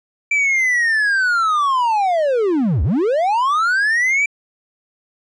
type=linear two-way sweep; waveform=triangle; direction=down then up; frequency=2346 to 61.74 to 2346 Hz; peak=-12 dBFS; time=0.31-4.26 s; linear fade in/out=5 ms; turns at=2.83 s; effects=resampled to 22050 Hz